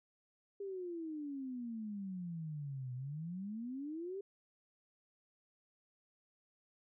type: exponential two-way sweep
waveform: sine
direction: down then up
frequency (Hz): 404.6 to 123.47 to 404.6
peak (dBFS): -40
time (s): 0.6-4.21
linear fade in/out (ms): 5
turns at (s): 2.94
effects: none